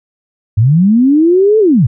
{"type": "linear two-way sweep", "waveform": "sine", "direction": "up then down", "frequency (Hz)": [98, 445.4, 98], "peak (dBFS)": -5, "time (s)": [0.57, 1.87], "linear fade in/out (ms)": 10, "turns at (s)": 1.59, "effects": []}